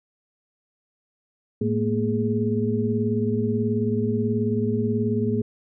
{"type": "tone cluster", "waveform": "sine", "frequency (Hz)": [110.7, 219.3, 237.8, 417.3], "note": ["A2", "A3", "A#3", "G#4"], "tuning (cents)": [11, -6, 35, 8], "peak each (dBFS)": -26, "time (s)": [1.61, 5.42], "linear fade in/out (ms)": 5, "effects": []}